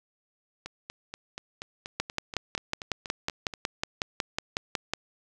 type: two click trains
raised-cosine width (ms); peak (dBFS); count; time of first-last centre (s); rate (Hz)
0.2; -20 / -10; 13 / 17; 0.66-3.538 / 2-4.936; 4.17 / 5.45
effects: none